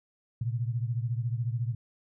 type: beating tone pair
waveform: sine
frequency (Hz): 115.4 / 129.4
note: A#2 / C3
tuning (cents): -17 / -19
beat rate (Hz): 14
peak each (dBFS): -29 / -33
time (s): 0.41-1.75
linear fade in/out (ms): 5
effects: none